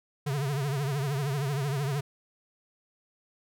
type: tone with vibrato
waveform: square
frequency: 139.9 Hz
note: C#3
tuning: 16 cents sharp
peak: -28 dBFS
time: 0.26-2.01 s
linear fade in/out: 10 ms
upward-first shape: triangle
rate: 13 Hz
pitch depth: 140 cents each way
effects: none